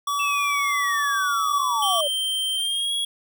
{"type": "tone", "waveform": "square", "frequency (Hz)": 1142, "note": "D6", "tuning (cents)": -49, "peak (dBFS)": -23, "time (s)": [0.07, 2.01], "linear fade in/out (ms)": 5}
{"type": "linear sweep", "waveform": "sine", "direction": "down", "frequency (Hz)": [2684, 554.4], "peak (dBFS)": -24, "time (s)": [0.19, 2.08], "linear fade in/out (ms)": 10}
{"type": "tone with pitch glide", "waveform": "square", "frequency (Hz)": [3136, 3322], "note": ["G7", "G#7"], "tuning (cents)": [0, 0], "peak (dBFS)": -23, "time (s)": [1.82, 3.05], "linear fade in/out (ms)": 5, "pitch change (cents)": 100, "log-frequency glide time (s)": [2.55, 2.93]}
{"effects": []}